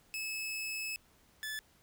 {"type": "tone pair in turn", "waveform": "sawtooth", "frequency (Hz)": [2595, 1735.6], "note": ["E7", "A6"], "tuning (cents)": [-28, -24], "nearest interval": "perfect fifth", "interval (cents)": 696, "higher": "first", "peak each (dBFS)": [-33, -34], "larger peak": "first", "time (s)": [[0.14, 0.96], [1.43, 1.59]], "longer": "first", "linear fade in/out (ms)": 0, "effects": ["pink hiss -66 dBFS RMS until 1.82 s"]}